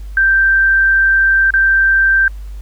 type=tone with dropouts; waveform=sine; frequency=1568 Hz; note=G6; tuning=in tune; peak=-8 dBFS; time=0.17-2.28 s; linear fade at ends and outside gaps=2 ms; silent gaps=1.506-1.538 s; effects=added 50 Hz sine -25 dBFS peak until 2.61 s + pink hiss -49 dBFS RMS until 2.61 s